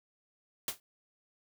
white noise with exponential decay, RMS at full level -30 dBFS, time 0.68-0.8 s, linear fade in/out 1 ms, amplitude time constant 24 ms, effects none

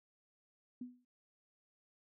sine tone with exponential decay, 247.7 Hz, B3, 5 cents sharp, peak -39 dBFS, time 0.81-1.05 s, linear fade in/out 5 ms, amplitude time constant 52 ms, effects none

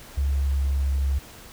sine tone with pitch glide, 69.3 to 68.42 Hz, C#2 to C#2, 0 to -22 cents, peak -20 dBFS, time 0.17-1.19 s, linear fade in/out 10 ms, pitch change -22 cents, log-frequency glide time 0.28-0.8 s, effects pink hiss -45 dBFS RMS until 1.52 s

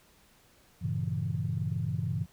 sine chord, G diminished seventh, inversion none, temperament equal, 98 / 116.54 / 138.59 / 164.81 Hz, G2 / Bb2 / Db3 / Fb3, 0 / 0 / 0 / 0 cents, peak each -34 dBFS, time 0.81-2.26 s, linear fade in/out 20 ms, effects tanh soft clip ceiling -19 dBFS + pink hiss -62 dBFS RMS until 2.32 s

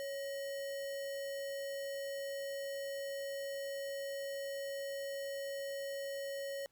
sine tone with sample-and-hold, 554.4 Hz, C#5, in tune, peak -38 dBFS, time 0-6.66 s, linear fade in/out 0 ms, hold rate 2450 Hz, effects pink hiss -75 dBFS RMS until 6.71 s

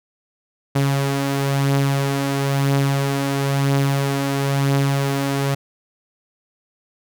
sawtooth beating tone pair, 138.4 / 139.4 Hz, C#3 / C#3, -2 / +10 cents, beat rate 1 Hz, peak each -14 / -21 dBFS, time 0.75-5.55 s, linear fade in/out 10 ms, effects none

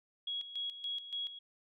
sine tone with tremolo, 3322 Hz, G#7, in tune, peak -35 dBFS, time 0.27-1.39 s, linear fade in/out 5 ms, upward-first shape square, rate 3.5 Hz, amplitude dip 70%, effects none

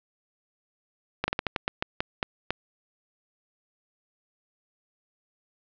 slowing click train, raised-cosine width 0.3 ms, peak -9 dBFS, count 11, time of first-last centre 1.24-2.506 s, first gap 40 ms, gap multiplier 1.24, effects low-pass 4000 Hz 12 dB/octave

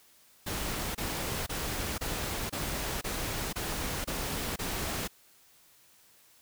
pink noise bursts, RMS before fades -34 dBFS, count 9, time 0.46-5.078 s, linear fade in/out 10 ms, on 490 ms, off 26 ms, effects white hiss -61 dBFS RMS until 6.41 s

